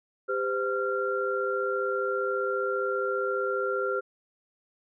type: tone cluster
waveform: sine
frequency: 397.1 / 512 / 1381 Hz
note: G4 / C5 / F6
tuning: +22 / -38 / -20 cents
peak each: -30 dBFS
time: 0.28-4.01 s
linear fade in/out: 20 ms
effects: none